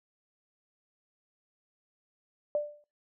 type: tone with exponential decay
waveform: sine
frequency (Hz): 591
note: D5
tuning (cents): +11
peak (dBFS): -23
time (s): 2.55-2.84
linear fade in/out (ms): 1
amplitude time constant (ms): 61
effects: noise-tail reverb RT60 0.3 s tail -20 dB re dry